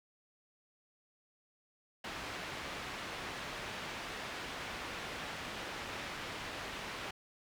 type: low-pass noise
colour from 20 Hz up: white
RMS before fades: -43 dBFS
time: 2.04-7.11 s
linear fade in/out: 5 ms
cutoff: 2600 Hz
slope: 12 dB/octave
effects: none